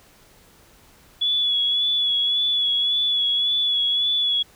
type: tone with vibrato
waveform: sine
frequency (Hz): 3400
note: G#7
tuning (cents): +40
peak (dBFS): -18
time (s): 1.21-4.43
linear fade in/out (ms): 10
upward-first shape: sine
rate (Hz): 1.8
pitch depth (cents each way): 31
effects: pink hiss -53 dBFS RMS until 4.55 s